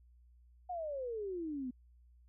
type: exponential sweep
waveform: sine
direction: down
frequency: 740 to 243.6 Hz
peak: -37 dBFS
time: 0.69-1.71 s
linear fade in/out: 10 ms
effects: added 60 Hz sine -60 dBFS peak until 2.28 s